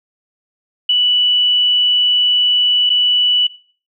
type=tone with dropouts; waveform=sine; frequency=2960 Hz; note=F#7; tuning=in tune; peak=-10 dBFS; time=0.89-3.47 s; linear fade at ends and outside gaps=5 ms; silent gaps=2.895-2.9 s; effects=noise-tail reverb RT60 0.4 s tail -17 dB re dry